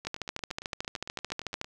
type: two click trains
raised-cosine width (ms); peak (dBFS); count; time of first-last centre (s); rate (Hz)
0.2; -15 / -24; 22 / 15; 0.07-1.614 / 0.05-1.645; 13.6 / 8.78
effects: none